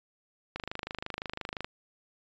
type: click train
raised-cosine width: 0.3 ms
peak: -19 dBFS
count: 29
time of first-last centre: 0.56-1.645 s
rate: 25.8 Hz
effects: resampled to 16000 Hz